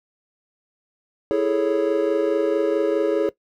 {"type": "chord", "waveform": "triangle", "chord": "A major seventh", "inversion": "second", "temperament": "equal", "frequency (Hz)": [329.6, 415.3, 440, 554.4], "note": ["E4", "G#4", "A4", "C#5"], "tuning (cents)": [0, 0, 0, 0], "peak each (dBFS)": [-22, -20, -23, -21], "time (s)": [1.31, 3.29], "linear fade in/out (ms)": 0, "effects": ["noise-tail reverb RT60 0.1 s tail -18 dB re dry"]}